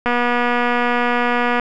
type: click train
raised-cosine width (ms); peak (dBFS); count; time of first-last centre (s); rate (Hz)
0.5; -4; 373; 0.06-1.597; 242
effects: none